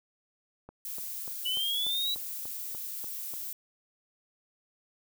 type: click train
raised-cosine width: 1 ms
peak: -32 dBFS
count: 10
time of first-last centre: 0.69-3.337 s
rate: 3.4 Hz
type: noise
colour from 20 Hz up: violet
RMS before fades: -38 dBFS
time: 0.85-3.53 s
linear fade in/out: 2 ms
type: exponential sweep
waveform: triangle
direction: up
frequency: 2942 to 3951 Hz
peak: -27 dBFS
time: 1.45-2.15 s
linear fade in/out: 10 ms
effects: none